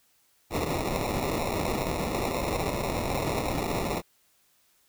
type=noise with sample-and-hold; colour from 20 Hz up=white; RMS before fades=-29 dBFS; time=0.5-4.02 s; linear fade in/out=50 ms; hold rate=1575 Hz; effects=white hiss -66 dBFS RMS until 4.88 s